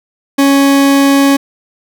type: tone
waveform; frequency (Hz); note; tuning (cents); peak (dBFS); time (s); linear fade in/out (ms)
40% pulse; 277.2; C#4; 0; -5; 0.38-1.37; 10
effects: none